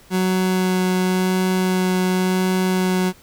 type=tone with vibrato; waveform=30% pulse; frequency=185 Hz; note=F#3; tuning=in tune; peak=-14 dBFS; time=0.1-3.13 s; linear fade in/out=50 ms; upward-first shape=sine; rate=0.92 Hz; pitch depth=8 cents each way; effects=pink hiss -49 dBFS RMS until 3.22 s